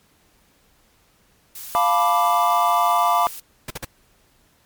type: noise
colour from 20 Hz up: blue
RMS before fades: -35 dBFS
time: 1.55-3.4 s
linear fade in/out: 5 ms
type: chord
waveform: triangle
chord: B half-diminished seventh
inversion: second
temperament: equal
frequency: 698.5 / 880 / 987.8 / 1174.7 Hz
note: F5 / A5 / B5 / D6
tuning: 0 / 0 / 0 / 0 cents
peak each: -18 / -22 / -19 / -18 dBFS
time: 1.75-3.27 s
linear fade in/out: 0 ms
type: noise bursts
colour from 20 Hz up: pink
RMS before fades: -29 dBFS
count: 3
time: 3.68-3.849 s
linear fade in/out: 5 ms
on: 25 ms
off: 47 ms
effects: pink hiss -59 dBFS RMS until 4.65 s + MP3 96 kbps